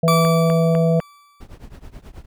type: harmonic tone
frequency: 164.81 Hz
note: E3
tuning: in tune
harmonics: 1 / 3 / 4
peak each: -15 / -20 / -21 dBFS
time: 0.03-1 s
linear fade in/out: 5 ms
type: tone with exponential decay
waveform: 40% pulse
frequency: 1158 Hz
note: D6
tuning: 25 cents flat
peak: -14 dBFS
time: 0.08-1.42 s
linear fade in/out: 0 ms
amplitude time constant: 290 ms
type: click train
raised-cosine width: 0.5 ms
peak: -14 dBFS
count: 4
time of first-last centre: 0.25-1.002 s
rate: 3.99 Hz
type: noise with tremolo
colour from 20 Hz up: brown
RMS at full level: -34 dBFS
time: 1.4-2.26 s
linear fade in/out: 10 ms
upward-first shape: triangle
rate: 9.3 Hz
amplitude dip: 95%
effects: none